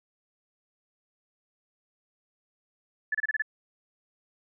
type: tone bursts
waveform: sine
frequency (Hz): 1734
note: A6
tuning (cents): -26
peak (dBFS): -24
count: 6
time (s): 3.12-3.422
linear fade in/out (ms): 5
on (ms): 27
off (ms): 28
effects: none